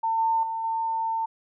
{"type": "tone with level steps", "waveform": "sine", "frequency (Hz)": 901, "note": "A5", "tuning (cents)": 41, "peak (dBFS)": [-22, -20, -27, -24], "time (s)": [0.03, 1.26], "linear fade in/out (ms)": 10, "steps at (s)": [0.18, 0.43, 0.64], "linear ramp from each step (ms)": 2, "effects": []}